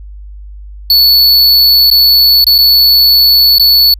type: tone with dropouts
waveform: square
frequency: 4435 Hz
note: C#8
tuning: in tune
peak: -4 dBFS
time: 0.9-3.94 s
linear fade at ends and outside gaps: 2 ms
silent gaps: 1.902-1.912 / 2.443-2.467 / 2.581-2.586 / 3.584-3.596 s
effects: added 50 Hz sine -26 dBFS peak until 3.99 s